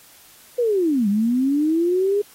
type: linear two-way sweep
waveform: sine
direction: down then up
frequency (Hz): 501 to 196 to 416.5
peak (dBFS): -16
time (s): 0.58-2.22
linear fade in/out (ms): 10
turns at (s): 1.08
effects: white hiss -49 dBFS RMS until 2.34 s + AAC 48 kbps